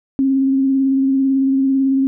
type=tone with vibrato; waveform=sine; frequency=268.9 Hz; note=C4; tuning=47 cents sharp; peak=-12 dBFS; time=0.19-2.07 s; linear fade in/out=0 ms; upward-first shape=sine; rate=18 Hz; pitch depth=22 cents each way; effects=none